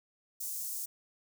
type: high-pass noise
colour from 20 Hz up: white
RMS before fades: -38 dBFS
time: 0.4-0.86 s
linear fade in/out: 10 ms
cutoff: 6100 Hz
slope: 24 dB/octave
effects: none